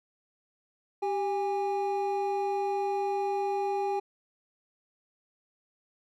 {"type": "tone pair together", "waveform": "triangle", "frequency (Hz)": [392, 815.4], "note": ["G4", "G#5"], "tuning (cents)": [0, -32], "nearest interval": "octave + minor second", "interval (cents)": 1268, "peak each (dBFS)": -28, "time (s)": [1.02, 4], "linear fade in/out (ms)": 10, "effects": []}